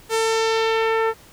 sawtooth tone with low-pass filter sweep, 448 Hz, A4, 31 cents sharp, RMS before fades -20 dBFS, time 0.09-1.14 s, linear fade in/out 50 ms, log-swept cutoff 11000 to 1500 Hz, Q 1.3, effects pink hiss -48 dBFS RMS until 1.32 s

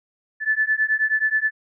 sine beating tone pair, 1739 / 1748.4 Hz, A6 / A6, -21 / -11 cents, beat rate 9.4 Hz, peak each -21 dBFS, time 0.4-1.51 s, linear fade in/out 50 ms, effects none

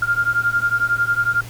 sine beating tone pair, 1396.9 / 1407.9 Hz, F6 / F6, 0 / +14 cents, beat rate 11 Hz, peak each -19 dBFS, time 0.02-1.41 s, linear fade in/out 5 ms, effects added 115 Hz sine -34 dBFS peak until 1.49 s + pink hiss -39 dBFS RMS until 1.49 s

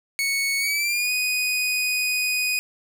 sawtooth tone with pitch glide, 2216 to 2487 Hz, C#7 to D#7, -1 to -1 cents, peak -18 dBFS, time 0.19-2.59 s, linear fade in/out 0 ms, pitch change +200 cents, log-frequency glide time 0.59-1.11 s, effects none

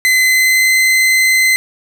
40% pulse tone with pitch glide, 2040 to 2053 Hz, C7 to C7, -44 to -33 cents, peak -8 dBFS, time 0.05-1.56 s, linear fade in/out 0 ms, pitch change +11 cents, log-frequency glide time 0.24-0.73 s, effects none

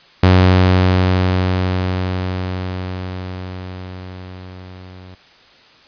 sawtooth tone with level ramp, 92.2 Hz, F#2, 6 cents flat, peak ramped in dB -3 to -32 dBFS, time 0.23-5.15 s, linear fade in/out 5 ms, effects white hiss -47 dBFS RMS until 5.87 s + resampled to 11025 Hz

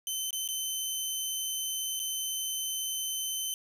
15% pulse tone with dropouts, 3069 Hz, G7, 37 cents flat, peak -24 dBFS, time 0.07-3.54 s, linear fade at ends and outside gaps 1 ms, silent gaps 0.307-0.329 / 0.477-0.487 / 1.994-1.999 s, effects 11-bit

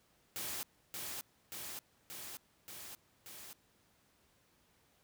white noise with echo, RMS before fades -41 dBFS, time 0.36-0.63 s, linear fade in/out 0 ms, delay 580 ms, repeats 5, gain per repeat -2 dB, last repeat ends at 3.53 s, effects pink hiss -71 dBFS RMS until 5.03 s + high-pass 60 Hz 12 dB/octave

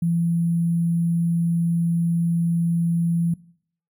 sine tone with sample-and-hold, 169 Hz, E3, 43 cents sharp, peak -18 dBFS, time 0.02-3.34 s, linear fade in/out 5 ms, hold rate 11025 Hz, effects noise-tail reverb RT60 0.6 s tail -21 dB re dry

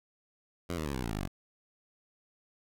10% pulse tone with pitch steps, 86.9 / 78.32 / 70.58 / 63.61 / 57.33 / 51.67 / 46.57 Hz, F2 / D#2 / C#2 / C2 / A#1 / G#1 / F#1, -8 / +12 / +32 / -48 / -28 / -8 / +12 cents, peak -25 dBFS, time 0.69-1.278 s, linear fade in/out 10 ms, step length 84 ms, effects none

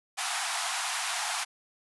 pink band-pass noise, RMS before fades -32 dBFS, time 0.17-1.45 s, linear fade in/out 20 ms, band 690 to 11000 Hz, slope 96 dB/octave, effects none

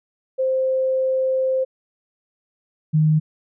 sine tone pair in turn, 523 / 154.95 Hz, C5 / D#3, -1 / -7 cents, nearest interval octave + major sixth, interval 2106 cents, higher first, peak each -17 / -13 dBFS, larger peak second, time 0.38-1.65 / 2.93-3.2 s, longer first, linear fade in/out 20 ms, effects none

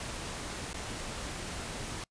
pink noise with dropouts, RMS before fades -39 dBFS, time 0-2.04 s, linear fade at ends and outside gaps 2 ms, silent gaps 0.732-0.742 s, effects noise-tail reverb RT60 0.1 s tail -26 dB re dry + resampled to 22050 Hz

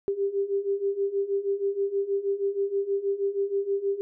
sine beating tone pair, 393.2 / 399.5 Hz, G4 / G4, +5 / +33 cents, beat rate 6.3 Hz, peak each -29 / -26 dBFS, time 0.08-4.01 s, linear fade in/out 0 ms, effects none

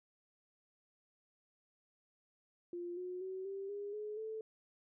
sine tone with pitch steps, 349.2 / 362.8 / 376.9 / 391.5 / 406.7 / 422.5 / 438.9 Hz, F4 / F#4 / F#4 / G4 / G#4 / G#4 / A4, 0 / -34 / +32 / -2 / -36 / +30 / -4 cents, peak -40 dBFS, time 2.73-4.41 s, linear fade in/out 2 ms, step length 240 ms, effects none

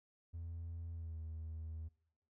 triangle tone with pitch glide, 83.9 to 79.97 Hz, E2 to D#2, +31 to +48 cents, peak -40 dBFS, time 0.33-1.89 s, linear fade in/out 20 ms, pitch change -83 cents, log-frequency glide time 0.93-1.18 s, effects noise-tail reverb RT60 0.7 s tail -23 dB re dry + tanh soft clip ceiling -38 dBFS

